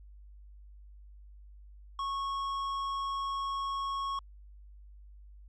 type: tone with tanh clipping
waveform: sine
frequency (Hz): 1100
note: C#6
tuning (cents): -14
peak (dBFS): -33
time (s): 1.99-4.19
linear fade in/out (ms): 2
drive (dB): 10
effects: added 50 Hz sine -49 dBFS peak until 5.48 s + MP3 64 kbps